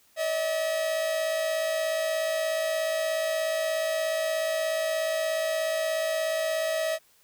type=tone pair together; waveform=45% pulse; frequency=584.2 / 641 Hz; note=D5 / E5; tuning=-9 / -49 cents; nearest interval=major second; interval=160 cents; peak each=-34 / -26 dBFS; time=0.16-6.99 s; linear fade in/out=50 ms; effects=white hiss -62 dBFS RMS until 7.23 s